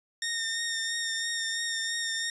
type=tone with vibrato; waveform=15% pulse; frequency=1834 Hz; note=A#6; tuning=29 cents flat; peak=-23 dBFS; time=0.22-2.3 s; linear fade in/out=2 ms; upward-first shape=triangle; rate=3 Hz; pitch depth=26 cents each way; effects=resampled to 24000 Hz